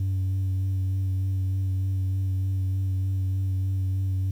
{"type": "tone with vibrato", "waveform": "sine", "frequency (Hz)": 95, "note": "F#2", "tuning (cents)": 46, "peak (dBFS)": -20, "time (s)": [0, 4.31], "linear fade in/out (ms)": 5, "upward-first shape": "sine", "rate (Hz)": 3.3, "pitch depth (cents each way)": 16, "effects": ["tanh soft clip ceiling -22 dBFS", "9-bit"]}